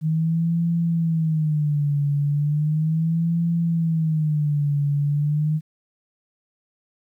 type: tone with vibrato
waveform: sine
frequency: 155.56 Hz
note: D#3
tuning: in tune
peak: -18 dBFS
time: 0.01-5.61 s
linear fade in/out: 50 ms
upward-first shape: sine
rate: 0.36 Hz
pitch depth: 140 cents each way
effects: 10-bit